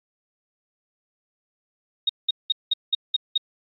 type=tone bursts; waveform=sine; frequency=3729 Hz; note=A#7; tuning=in tune; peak=-17 dBFS; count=7; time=2.07-3.378 s; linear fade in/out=5 ms; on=24 ms; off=190 ms; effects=AAC 48 kbps